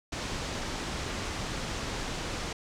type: low-pass noise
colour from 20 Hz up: pink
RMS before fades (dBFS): -35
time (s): 0.12-2.53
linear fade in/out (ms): 5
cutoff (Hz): 7300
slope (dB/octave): 24
effects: none